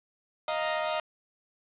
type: chord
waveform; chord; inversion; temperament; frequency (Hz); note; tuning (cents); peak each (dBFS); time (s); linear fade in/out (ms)
sawtooth; Eb suspended second; none; equal; 622.3 / 698.5 / 932.3; Eb5 / F5 / Bb5; 0 / 0 / 0; -26 / -30 / -31; 0.48-1; 2
effects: resampled to 8000 Hz + 8-bit